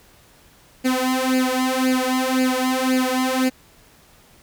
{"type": "tone with flanger", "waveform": "sawtooth", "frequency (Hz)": 257.5, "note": "C4", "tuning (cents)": -28, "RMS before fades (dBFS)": -20, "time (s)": [0.84, 3.5], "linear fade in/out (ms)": 20, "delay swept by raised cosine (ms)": [0.42, 2.92], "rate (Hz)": 1.9, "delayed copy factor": 0.85, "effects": ["pink hiss -52 dBFS RMS until 4.42 s"]}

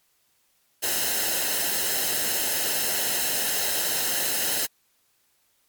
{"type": "noise with comb filter", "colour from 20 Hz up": "white", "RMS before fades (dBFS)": -25, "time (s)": [0.82, 4.67], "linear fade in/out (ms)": 20, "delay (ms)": 0.86, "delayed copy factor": -0.65, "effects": ["white hiss -67 dBFS RMS until 5.68 s", "MP3 96 kbps"]}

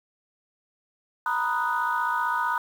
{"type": "chord", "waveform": "sine", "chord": "B major seventh", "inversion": "third", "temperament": "equal", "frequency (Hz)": [932.3, 987.8, 1244.5, 1480], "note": ["A#5", "B5", "D#6", "F#6"], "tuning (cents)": [0, 0, 0, 0], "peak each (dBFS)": -28, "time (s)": [1.26, 2.58], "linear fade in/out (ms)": 2, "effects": ["tanh soft clip ceiling -15 dBFS", "8-bit"]}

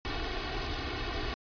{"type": "noise with comb filter", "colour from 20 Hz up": "pink", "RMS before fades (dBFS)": -34, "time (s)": [0.05, 1.34], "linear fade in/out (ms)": 0, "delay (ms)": 2.7, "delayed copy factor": 0.85, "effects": ["resampled to 11025 Hz"]}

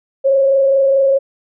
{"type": "tone with frequency modulation", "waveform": "sine", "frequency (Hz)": 544, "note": "C#5", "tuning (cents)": -33, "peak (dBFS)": -9, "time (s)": [0.24, 1.19], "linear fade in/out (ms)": 20, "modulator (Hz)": 24.7, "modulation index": 0.42, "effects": []}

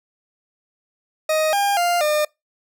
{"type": "tone with pitch steps", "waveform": "40% pulse", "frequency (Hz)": [625, 805, 699, 604], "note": ["D#5", "G5", "F5", "D5"], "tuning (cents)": [8, 46, 1, 48], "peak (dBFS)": -16, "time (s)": [1.29, 2.25], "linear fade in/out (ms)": 5, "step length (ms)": 240, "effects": ["noise-tail reverb RT60 0.2 s tail -25 dB re dry"]}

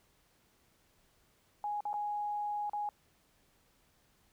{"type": "tone with dropouts", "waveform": "sine", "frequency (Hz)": 830, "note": "G#5", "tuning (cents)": -1, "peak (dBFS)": -33, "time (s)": [1.64, 2.89], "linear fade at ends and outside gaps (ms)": 1, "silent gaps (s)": [[1.806, 1.853], [1.931, 1.94], [2.696, 2.733]], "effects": ["pink hiss -70 dBFS RMS until 4.32 s"]}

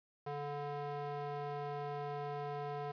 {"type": "tone with band-pass filter", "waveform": "square", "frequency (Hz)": 144.8, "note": "D3", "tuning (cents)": -24, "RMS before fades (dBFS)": -41, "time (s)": [0.26, 2.92], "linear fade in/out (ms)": 10, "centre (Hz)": 700, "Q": 1.4, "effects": ["resampled to 11025 Hz", "10-bit"]}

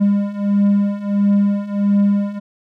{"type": "beating tone pair", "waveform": "triangle", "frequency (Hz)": [201, 202.5], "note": ["G3", "G#3"], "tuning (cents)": [44, -43], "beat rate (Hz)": 1.5, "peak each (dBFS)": [-16, -13], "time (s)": [0, 2.4], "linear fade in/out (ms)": 20, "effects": []}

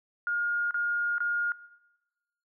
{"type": "tone with dropouts", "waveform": "sine", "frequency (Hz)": 1422, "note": "F6", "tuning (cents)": 31, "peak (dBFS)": -26, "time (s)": [0.27, 1.52], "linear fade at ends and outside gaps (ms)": 1, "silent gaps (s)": [[0.709, 0.743], [1.182, 1.204]], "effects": ["noise-tail reverb RT60 1.0 s tail -18 dB re dry"]}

